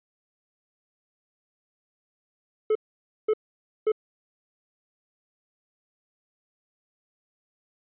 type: tone bursts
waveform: triangle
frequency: 431.9 Hz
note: A4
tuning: 32 cents flat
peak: -17 dBFS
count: 3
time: 2.7-3.919 s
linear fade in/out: 5 ms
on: 53 ms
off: 530 ms
effects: resampled to 8000 Hz